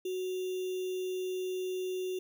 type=tone with sample-and-hold; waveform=sine; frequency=370 Hz; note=F#4; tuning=in tune; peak=-32 dBFS; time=0.05-2.19 s; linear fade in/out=5 ms; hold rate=3150 Hz; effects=none